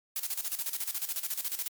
blue noise with tremolo, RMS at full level -32 dBFS, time 0.16-1.68 s, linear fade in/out 2 ms, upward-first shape square, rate 14 Hz, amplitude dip 75%, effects MP3 96 kbps

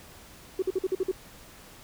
sine tone bursts, 375.8 Hz, F#4, 27 cents sharp, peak -22 dBFS, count 7, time 0.59-1.115 s, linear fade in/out 5 ms, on 33 ms, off 49 ms, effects tanh soft clip ceiling -18 dBFS + pink hiss -50 dBFS RMS until 1.83 s

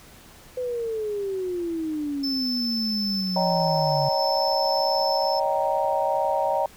sine exponential sweep, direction down, 509 to 139.3 Hz, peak -25 dBFS, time 0.57-4.09 s, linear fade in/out 5 ms
triangle tone with tremolo, 5274 Hz, E8, in tune, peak -25 dBFS, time 2.23-5.4 s, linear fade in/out 10 ms, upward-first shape square, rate 0.51 Hz, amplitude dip 25%
sine chord, Eb dominant seventh, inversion third, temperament just, 560 / 622.3 / 777.8 / 933.4 Hz, Db5 / Eb5 / G5 / Bb5, +18 / 0 / -14 / +2 cents, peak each -26 dBFS, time 3.36-6.66 s, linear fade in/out 2 ms
effects tanh soft clip ceiling -7 dBFS + pink hiss -49 dBFS RMS until 6.76 s

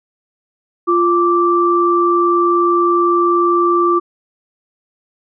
sine tone pair together, 348 / 1170.5 Hz, F4 / D6, -6 / -6 cents, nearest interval octave + major sixth, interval 2100 cents, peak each -13 dBFS, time 0.87-4 s, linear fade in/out 20 ms, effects none

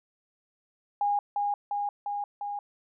sine tone with echo, 817 Hz, G#5, 29 cents flat, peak -23 dBFS, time 1.01-1.19 s, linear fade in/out 2 ms, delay 350 ms, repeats 4, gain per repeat -2 dB, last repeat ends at 2.59 s, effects none

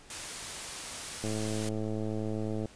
white noise, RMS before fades -39 dBFS, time 0.1-1.69 s, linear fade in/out 2 ms
click train, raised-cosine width 2 ms, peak -22 dBFS, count 154, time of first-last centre 1.24-2.657 s, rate 108 Hz
effects pink hiss -55 dBFS RMS until 2.75 s + resampled to 22050 Hz

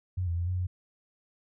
sine tone with pitch steps, 91.5 / 85 / 86.7 / 91.2 / 90.4 Hz, F#2 / F2 / F2 / F#2 / F#2, -19 / -46 / -12 / -24 / -40 cents, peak -27 dBFS, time 0.17-0.67 s, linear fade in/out 10 ms, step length 100 ms, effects none

